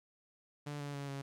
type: tone with pitch steps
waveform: sawtooth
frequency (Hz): 146.1 / 143.51 / 140.96 / 138.46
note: D3 / D3 / C#3 / C#3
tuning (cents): -9 / -40 / +29 / -2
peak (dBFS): -36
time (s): 0.66-1.22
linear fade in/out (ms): 10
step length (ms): 140
effects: low-pass 10000 Hz 12 dB/octave + 13-bit